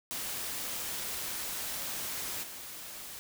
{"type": "noise with level steps", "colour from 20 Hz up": "white", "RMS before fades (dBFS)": [-37, -44], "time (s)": [0.11, 3.19], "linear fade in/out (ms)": 0, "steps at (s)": 2.42, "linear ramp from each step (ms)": 20, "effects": []}